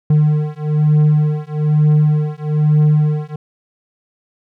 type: beating tone pair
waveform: triangle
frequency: 150.7 / 151.8 Hz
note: D3 / D#3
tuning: +45 / -42 cents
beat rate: 1.1 Hz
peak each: -12 dBFS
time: 0.1-3.36 s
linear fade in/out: 5 ms
effects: none